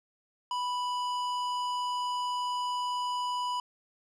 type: tone with low-pass filter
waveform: square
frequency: 987.8 Hz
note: B5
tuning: in tune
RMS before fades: -32 dBFS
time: 0.51-3.6 s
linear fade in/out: 2 ms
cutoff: 6100 Hz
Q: 0.63
effects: none